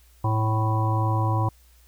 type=harmonic tone; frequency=109.7 Hz; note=A2; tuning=5 cents flat; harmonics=1 / 3 / 5 / 7 / 9 / 10; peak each=-21 / -32 / -35 / -32 / -28 / -37 dBFS; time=0.24-1.49 s; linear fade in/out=5 ms; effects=added 60 Hz sine -53 dBFS peak until 1.87 s + white hiss -60 dBFS RMS until 1.87 s